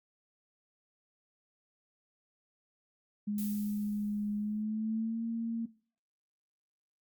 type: tone with pitch glide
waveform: sine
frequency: 207.7 to 229.1 Hz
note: G#3 to A#3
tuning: 0 to -30 cents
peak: -31 dBFS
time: 3.27-5.66 s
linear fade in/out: 10 ms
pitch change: +170 cents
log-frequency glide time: 4.36-5.24 s
type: noise with exponential decay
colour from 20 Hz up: violet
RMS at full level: -41 dBFS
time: 3.38-4.63 s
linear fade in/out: 2 ms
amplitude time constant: 270 ms
effects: noise-tail reverb RT60 0.4 s tail -19 dB re dry + Opus 48 kbps